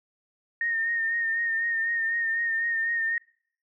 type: tone with vibrato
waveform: sine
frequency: 1836 Hz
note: A#6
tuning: 27 cents flat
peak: -24 dBFS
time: 0.61-3.18 s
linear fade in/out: 2 ms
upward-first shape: sine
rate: 4 Hz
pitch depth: 32 cents each way
effects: noise-tail reverb RT60 0.6 s tail -26 dB re dry